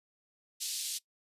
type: band-pass noise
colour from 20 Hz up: pink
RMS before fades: -37 dBFS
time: 0.6-0.99 s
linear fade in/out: 20 ms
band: 3600 to 12000 Hz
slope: 24 dB/octave
effects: noise-tail reverb RT60 0.1 s tail -20 dB re dry + resampled to 32000 Hz